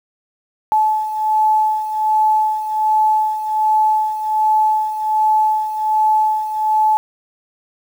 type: beating tone pair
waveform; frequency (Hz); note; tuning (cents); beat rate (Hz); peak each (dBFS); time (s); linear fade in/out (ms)
sine; 863 / 864.3; A5 / A5; -34 / -31; 1.3; -14 / -20; 0.72-6.97; 0
effects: 7-bit